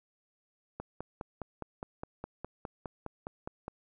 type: click train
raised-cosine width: 1 ms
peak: -24 dBFS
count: 15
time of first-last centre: 0.8-3.681 s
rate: 4.86 Hz
effects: none